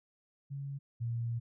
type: tone pair in turn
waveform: sine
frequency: 139.3 / 117.09 Hz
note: C#3 / A#2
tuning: +9 / +8 cents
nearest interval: minor third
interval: 301 cents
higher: first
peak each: -37 / -32 dBFS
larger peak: second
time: 0.5-0.79 / 1-1.4 s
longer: second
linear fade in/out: 20 ms
effects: none